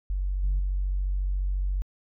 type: tone with level steps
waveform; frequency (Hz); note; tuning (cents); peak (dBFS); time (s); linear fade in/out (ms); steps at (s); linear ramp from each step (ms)
sine; 47.12; F#1; +32; -24 / -20 / -23; 0.1-1.82; 0; 0.43 / 0.59; 5
effects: tanh soft clip ceiling -19 dBFS